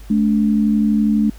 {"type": "tone pair together", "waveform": "sine", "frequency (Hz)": [215.2, 287.3], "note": ["A3", "D4"], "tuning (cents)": [-38, -38], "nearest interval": "perfect fourth", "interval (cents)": 500, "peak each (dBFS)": [-13, -20], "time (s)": [0.1, 1.3], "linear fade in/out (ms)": 5, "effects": ["added 50 Hz sine -35 dBFS peak until 1.38 s", "pink hiss -47 dBFS RMS until 1.38 s"]}